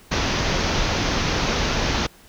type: low-pass noise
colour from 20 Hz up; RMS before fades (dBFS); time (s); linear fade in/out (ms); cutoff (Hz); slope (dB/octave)
pink; -22; 0.11-2.07; 10; 6400; 96
effects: pink hiss -50 dBFS RMS until 2.28 s